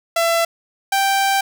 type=tone pair in turn; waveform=sawtooth; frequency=671 / 783.8 Hz; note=E5 / G5; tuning=+31 / 0 cents; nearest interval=minor third; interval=269 cents; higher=second; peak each=-11 dBFS; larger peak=neither; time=0.16-0.45 / 0.92-1.41 s; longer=second; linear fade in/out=5 ms; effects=none